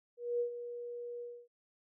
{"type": "tone with ADSR envelope", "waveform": "sine", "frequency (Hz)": 480, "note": "B4", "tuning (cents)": -49, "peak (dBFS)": -29, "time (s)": [0.17, 1.48], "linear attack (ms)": 230, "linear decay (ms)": 99, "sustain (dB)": -11, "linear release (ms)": 270, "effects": []}